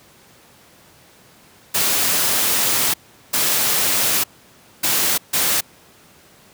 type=noise bursts at uneven times; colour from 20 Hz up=white; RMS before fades=-18 dBFS; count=4; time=1.74-2.94 / 3.33-4.24 / 4.83-5.18 / 5.33-5.61 s; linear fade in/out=10 ms; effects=pink hiss -49 dBFS RMS until 6.53 s + high-pass 100 Hz 12 dB/octave